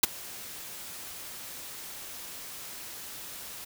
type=noise with ADSR envelope; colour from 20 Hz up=white; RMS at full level=-18 dBFS; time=0.03-3.65 s; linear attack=6 ms; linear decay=16 ms; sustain=-24 dB; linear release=11 ms; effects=none